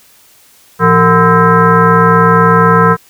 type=tone with frequency modulation; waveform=sine; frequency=740 Hz; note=F#5; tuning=in tune; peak=-4 dBFS; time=0.79-2.97 s; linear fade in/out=50 ms; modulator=284 Hz; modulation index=2.7; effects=white hiss -45 dBFS RMS until 3.09 s